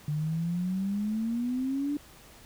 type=exponential sweep; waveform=sine; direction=up; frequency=146.83 to 294.7 Hz; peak=-27 dBFS; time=0.08-1.97 s; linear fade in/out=2 ms; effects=pink hiss -53 dBFS RMS until 2.45 s